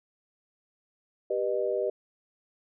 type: chord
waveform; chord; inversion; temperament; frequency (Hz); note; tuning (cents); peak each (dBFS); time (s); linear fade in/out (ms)
sine; G augmented; none; just; 392 / 490 / 612.5; G4 / B4 / D#5; 0 / -14 / -27; -30; 1.3-1.9; 5
effects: none